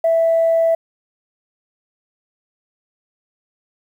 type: tone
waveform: sine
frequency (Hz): 659.3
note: E5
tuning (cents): 0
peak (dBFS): -11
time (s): 0.04-0.75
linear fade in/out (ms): 5
effects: tanh soft clip ceiling -8 dBFS + 8-bit